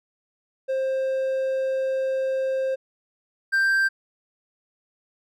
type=tone pair in turn; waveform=triangle; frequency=529 / 1575.6 Hz; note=C5 / G6; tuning=+19 / +8 cents; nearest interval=octave + perfect fifth; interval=1889 cents; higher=second; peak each=-20 / -16 dBFS; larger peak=second; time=0.68-2.76 / 3.52-3.89 s; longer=first; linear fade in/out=20 ms; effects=none